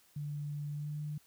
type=tone with pitch glide; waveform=sine; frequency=146.6 to 149.59 Hz; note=D3 to D3; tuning=-3 to +32 cents; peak=-36 dBFS; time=0.16-1.18 s; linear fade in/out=5 ms; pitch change=+35 cents; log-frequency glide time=0.74-0.94 s; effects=white hiss -66 dBFS RMS until 1.26 s